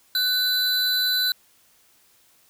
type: tone pair together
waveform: square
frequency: 1500 / 4005 Hz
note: F#6 / B7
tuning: +23 / +23 cents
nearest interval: octave + perfect fourth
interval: 1700 cents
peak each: -28 / -21 dBFS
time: 0.15-1.32 s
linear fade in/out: 2 ms
effects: white hiss -59 dBFS RMS until 2.49 s